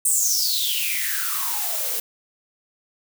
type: noise with high-pass filter sweep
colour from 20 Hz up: blue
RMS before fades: -23 dBFS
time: 0.05-2 s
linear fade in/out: 5 ms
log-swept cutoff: 8800 to 430 Hz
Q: 9.4
effects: none